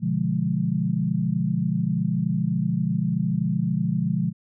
sine chord, B diminished seventh, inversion none, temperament equal, 123.47 / 146.83 / 174.61 / 207.7 Hz, B2 / D3 / F3 / Ab3, 0 / 0 / 0 / 0 cents, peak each -29 / -27 / -24 / -27 dBFS, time 0-4.33 s, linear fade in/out 50 ms, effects none

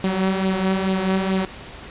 sawtooth tone with flanger, 190 Hz, F#3, 46 cents sharp, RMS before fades -21 dBFS, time 0.04-1.45 s, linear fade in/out 0 ms, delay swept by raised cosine 0.26 to 5.36 ms, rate 2.3 Hz, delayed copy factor +0.5, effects pink hiss -38 dBFS RMS until 1.9 s + resampled to 8000 Hz

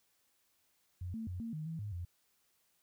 sine tone with pitch steps, 89.7 / 223.9 / 90 / 229 / 154.9 / 162.6 / 103.9 / 87.3 Hz, F2 / A3 / F#2 / A#3 / D#3 / E3 / G#2 / F2, +47 / +30 / -47 / -31 / -7 / -23 / +1 / 0 cents, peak -38 dBFS, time 1.01-2.05 s, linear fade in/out 5 ms, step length 130 ms, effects white hiss -75 dBFS RMS until 2.82 s

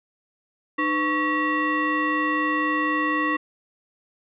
sine tone with frequency modulation, 1112 Hz, C#6, 5 cents sharp, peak -20 dBFS, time 0.78-3.37 s, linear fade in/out 10 ms, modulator 808 Hz, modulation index 1.4, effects none

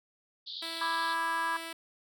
white band-pass noise, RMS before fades -41 dBFS, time 0.46-1.15 s, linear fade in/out 20 ms, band 3300 to 4600 Hz, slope 96 dB/octave
5% pulse tone, 329.6 Hz, E4, in tune, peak -27 dBFS, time 0.62-1.73 s, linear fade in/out 5 ms
sine chord, E dominant seventh, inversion second, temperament just, 988.9 / 1186.7 / 1318.5 / 1648.1 Hz, B5 / D6 / E6 / G#6, +2 / +18 / 0 / -14 cents, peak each -33 / -38 / -38 / -34 dBFS, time 0.81-1.57 s, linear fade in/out 5 ms
effects none

